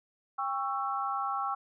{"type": "chord", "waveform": "sine", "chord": "C# diminished", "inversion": "second", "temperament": "just", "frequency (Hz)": [798.3, 1108.7, 1330.5], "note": ["G5", "C#6", "E6"], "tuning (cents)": [31, 0, 16], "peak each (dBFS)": -34, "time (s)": [0.38, 1.55], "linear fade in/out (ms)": 10, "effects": []}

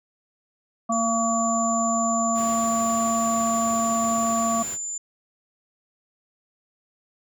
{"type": "harmonic tone", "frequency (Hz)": 228.1, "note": "A#3", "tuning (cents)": -37, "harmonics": [1, 3, 5], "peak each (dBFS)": [-25, -25, -25], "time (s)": [0.89, 4.63], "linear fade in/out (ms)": 10}
{"type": "tone", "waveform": "sine", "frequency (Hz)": 7120, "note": "A8", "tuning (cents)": 20, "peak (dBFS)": -28, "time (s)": [0.92, 4.98], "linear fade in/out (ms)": 5}
{"type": "noise", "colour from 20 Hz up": "pink", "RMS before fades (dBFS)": -38, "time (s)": [2.34, 4.78], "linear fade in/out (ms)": 50}
{"effects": ["high-pass 100 Hz 12 dB/octave"]}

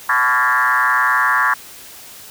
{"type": "tone with frequency modulation", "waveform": "sine", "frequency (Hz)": 1387, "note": "F6", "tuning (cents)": -12, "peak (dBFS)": -12, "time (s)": [0.09, 1.54], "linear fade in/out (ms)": 5, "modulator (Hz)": 127, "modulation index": 3.4, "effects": ["white hiss -38 dBFS RMS until 2.3 s"]}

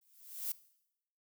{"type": "noise with exponential growth", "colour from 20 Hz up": "violet", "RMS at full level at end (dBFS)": -34, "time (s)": [0.01, 0.52], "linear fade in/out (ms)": 5, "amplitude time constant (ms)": 110, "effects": ["noise-tail reverb RT60 0.8 s tail -19 dB re dry"]}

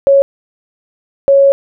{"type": "tone bursts at uneven times", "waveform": "sine", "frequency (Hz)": 553, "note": "C#5", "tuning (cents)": -4, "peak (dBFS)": -4, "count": 2, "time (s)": [[0.07, 0.22], [1.28, 1.52]], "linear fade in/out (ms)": 0, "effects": []}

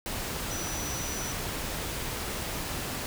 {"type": "tone in noise", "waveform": "sine", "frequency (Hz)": 5910, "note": "F#8", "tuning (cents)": -3, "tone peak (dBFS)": -37, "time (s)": [0.51, 1.32], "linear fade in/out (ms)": 0, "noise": "pink", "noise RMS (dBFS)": -34, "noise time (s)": [0.06, 3.06], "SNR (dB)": -6, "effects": []}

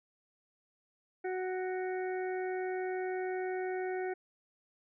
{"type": "harmonic tone", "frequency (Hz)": 370.6, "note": "F#4", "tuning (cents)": 3, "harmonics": [1, 2, 4, 5, 6], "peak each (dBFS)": [-34, -40, -46, -48, -50], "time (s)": [1.24, 4.14], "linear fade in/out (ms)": 10, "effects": []}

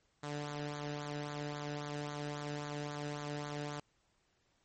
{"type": "tone with flanger", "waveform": "sawtooth", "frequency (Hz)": 146.83, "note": "D3", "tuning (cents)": 0, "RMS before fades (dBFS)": -41, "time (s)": [0.23, 3.8], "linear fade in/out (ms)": 5, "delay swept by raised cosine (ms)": [0.36, 0.93], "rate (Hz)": 3.7, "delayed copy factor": -0.55, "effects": ["pink hiss -75 dBFS RMS until 4.64 s", "MP3 32 kbps"]}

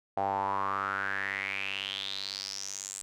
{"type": "tone with band-pass filter sweep", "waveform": "sawtooth", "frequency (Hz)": 98, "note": "G2", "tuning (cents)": 0, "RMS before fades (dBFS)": -34, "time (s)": [0.17, 3.02], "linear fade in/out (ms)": 0, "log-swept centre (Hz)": [740, 8000], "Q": 7, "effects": []}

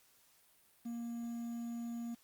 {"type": "tone with quantisation", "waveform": "triangle", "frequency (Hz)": 234.6, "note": "A#3", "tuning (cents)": 11, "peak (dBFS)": -37, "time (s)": [0.85, 2.15], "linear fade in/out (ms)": 10, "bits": 10, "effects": ["white hiss -68 dBFS RMS until 2.23 s", "Opus 48 kbps"]}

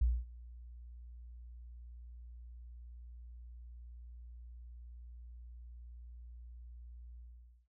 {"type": "tone with ADSR envelope", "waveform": "sine", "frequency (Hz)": 59.5, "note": "A#1", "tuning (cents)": 36, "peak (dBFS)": -25, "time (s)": [0.01, 7.68], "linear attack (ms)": 7, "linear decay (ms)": 230, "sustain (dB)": -23, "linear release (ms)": 500, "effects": []}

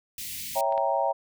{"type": "band-stop noise", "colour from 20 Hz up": "white", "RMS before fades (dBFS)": -36, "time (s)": [0.18, 0.61], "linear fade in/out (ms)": 2, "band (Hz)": [270, 2000], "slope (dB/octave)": 48}
{"type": "chord", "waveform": "sine", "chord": "C# diminished seventh", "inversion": "none", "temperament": "equal", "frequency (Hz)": [554.4, 659.3, 784, 932.3], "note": ["C#5", "E5", "G5", "Bb5"], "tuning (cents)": [0, 0, 0, 0], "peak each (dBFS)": -28, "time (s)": [0.55, 1.13], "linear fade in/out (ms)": 20}
{"type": "clicks", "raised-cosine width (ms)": 0.3, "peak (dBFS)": [-30, -25], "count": 2, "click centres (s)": [0.724, 0.778]}
{"effects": []}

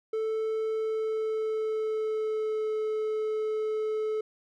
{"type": "tone with pitch glide", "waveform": "triangle", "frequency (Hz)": [440, 432.7], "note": ["A4", "A4"], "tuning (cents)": [0, -29], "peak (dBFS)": -25, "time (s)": [0.13, 4.21], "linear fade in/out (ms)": 5, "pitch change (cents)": -29, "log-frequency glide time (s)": [0.74, 2.74], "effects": []}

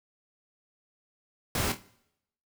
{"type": "noise with echo", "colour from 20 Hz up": "pink", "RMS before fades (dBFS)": -29, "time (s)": [1.55, 1.72], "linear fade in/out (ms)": 2, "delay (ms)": 26, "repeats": 4, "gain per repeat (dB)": -9, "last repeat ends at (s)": 1.824, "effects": ["noise-tail reverb RT60 0.8 s tail -21 dB re dry"]}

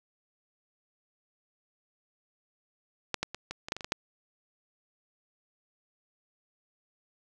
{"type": "clicks", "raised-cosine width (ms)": 0.2, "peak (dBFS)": [-11, -12, -20, -19, -21, -12, -21, -23, -19, -10], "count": 10, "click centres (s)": [3.143, 3.23, 3.346, 3.51, 3.685, 3.721, 3.766, 3.808, 3.845, 3.921], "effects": []}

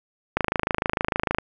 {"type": "click train", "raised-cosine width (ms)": 0.5, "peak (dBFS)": -6, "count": 28, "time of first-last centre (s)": [0.37, 1.385], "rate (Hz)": 26.6, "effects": []}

